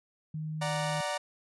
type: tone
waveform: sine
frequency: 155.56 Hz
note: D#3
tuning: in tune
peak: -33 dBFS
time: 0.34-1.01 s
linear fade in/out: 5 ms
type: chord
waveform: sawtooth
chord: D augmented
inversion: none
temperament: equal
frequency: 587.3 / 740 / 932.3 Hz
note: D5 / F#5 / A#5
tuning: 0 / 0 / 0 cents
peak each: -30 / -33 / -32 dBFS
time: 0.61-1.18 s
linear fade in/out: 10 ms
effects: resampled to 24000 Hz